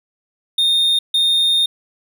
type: tone bursts at uneven times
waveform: triangle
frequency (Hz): 3665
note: A#7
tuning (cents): -30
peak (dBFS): -11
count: 2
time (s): 0.58-0.99 / 1.14-1.66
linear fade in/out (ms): 5
effects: none